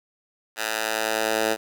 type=tone with high-pass filter sweep; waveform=10% pulse; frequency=110 Hz; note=A2; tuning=in tune; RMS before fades=-25 dBFS; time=0.56-1.57 s; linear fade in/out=50 ms; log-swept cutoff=1200 to 430 Hz; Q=0.81; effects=none